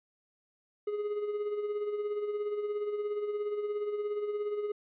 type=tone with tremolo; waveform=triangle; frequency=416.1 Hz; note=G#4; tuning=3 cents sharp; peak=-27 dBFS; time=0.87-4.72 s; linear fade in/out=5 ms; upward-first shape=sine; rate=17 Hz; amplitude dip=50%; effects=resampled to 8000 Hz